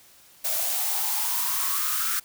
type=noise with high-pass filter sweep; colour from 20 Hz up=blue; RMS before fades=-26 dBFS; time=0.44-2.2 s; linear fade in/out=10 ms; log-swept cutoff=620 to 1400 Hz; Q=8.3; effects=white hiss -54 dBFS RMS until 2.24 s